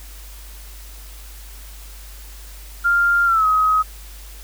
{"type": "tone with pitch glide", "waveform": "sine", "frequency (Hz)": [1396.9, 1266.2], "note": ["F6", "D#6"], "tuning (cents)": [0, 30], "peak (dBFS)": -13, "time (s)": [2.84, 3.83], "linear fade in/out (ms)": 20, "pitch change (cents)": -170, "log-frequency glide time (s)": [3.25, 3.46], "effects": ["added 50 Hz sine -36 dBFS peak until 4.43 s", "white hiss -43 dBFS RMS until 4.43 s"]}